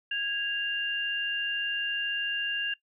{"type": "tone pair together", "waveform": "sine", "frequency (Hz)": [1647, 2794], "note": ["G#6", "F7"], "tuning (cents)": [-15, 0], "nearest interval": "major sixth", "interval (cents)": 915, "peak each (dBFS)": [-32, -29], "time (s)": [0.11, 2.74], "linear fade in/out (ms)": 5, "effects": ["noise-tail reverb RT60 0.1 s tail -19 dB re dry"]}